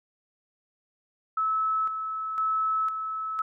sine tone with tremolo, 1300 Hz, E6, 24 cents flat, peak -23 dBFS, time 1.37-3.42 s, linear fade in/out 5 ms, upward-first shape square, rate 0.99 Hz, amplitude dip 50%, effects none

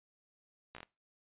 slowing click train, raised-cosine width 0.3 ms, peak -30 dBFS, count 5, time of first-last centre 0.75-0.831 s, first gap 15 ms, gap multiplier 1.2, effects noise-tail reverb RT60 0.3 s tail -23 dB re dry + resampled to 8000 Hz

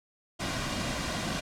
pink noise with comb filter, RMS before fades -32 dBFS, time 0.39-1.41 s, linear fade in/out 20 ms, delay 2.3 ms, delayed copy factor -0.5, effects low-pass 7000 Hz 12 dB/octave

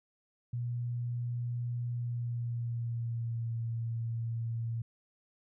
sine tone with pitch glide, 120.5 to 115.26 Hz, B2 to A#2, -42 to -19 cents, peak -32 dBFS, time 0.53-4.82 s, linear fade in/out 5 ms, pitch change -77 cents, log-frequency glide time 1.91-3.55 s, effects none

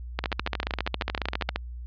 two click trains, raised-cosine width 0.3 ms, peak -10 / -12 dBFS, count 21 / 17, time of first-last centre 0.19-1.56 / 0.24-1.49 s, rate 14.6 / 12.8 Hz, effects added 60 Hz sine -35 dBFS peak until 1.86 s + resampled to 11025 Hz

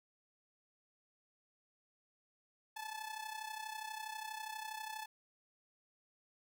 sawtooth tone with amplitude modulation, 868 Hz, A5, 24 cents flat, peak -36 dBFS, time 2.76-5.06 s, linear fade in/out 10 ms, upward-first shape sine, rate 32.3 Hz, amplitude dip 70%, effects none

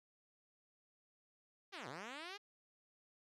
5% pulse linear two-way sweep, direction down then up, 420 to 116.54 to 420 Hz, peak -35 dBFS, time 1.72-2.38 s, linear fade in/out 20 ms, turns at 1.88 s, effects low-pass 6000 Hz 12 dB/octave

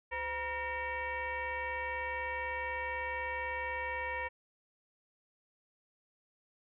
sine tone with frequency modulation, 1396 Hz, F6, 1 cent flat, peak -34 dBFS, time 0.11-4.29 s, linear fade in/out 20 ms, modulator 442 Hz, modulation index 2.2, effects none

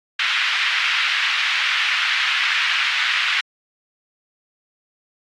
white band-pass noise, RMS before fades -20 dBFS, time 0.19-3.41 s, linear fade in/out 5 ms, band 1400 to 3200 Hz, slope 24 dB/octave, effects AAC 64 kbps

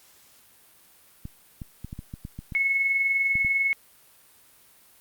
clicks, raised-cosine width 5 ms, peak -23 dBFS, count 11, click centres 1.254 / 1.618 / 1.846 / 1.929 / 1.991 / 2.139 / 2.251 / 2.39 / 2.522 / 3.355 / 3.448 s
sine tone with tremolo, 2192 Hz, C#7, 20 cents flat, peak -19 dBFS, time 2.55-3.73 s, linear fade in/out 0 ms, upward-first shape sine, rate 20 Hz, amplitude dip 40%
effects white hiss -56 dBFS RMS until 5 s + Opus 48 kbps

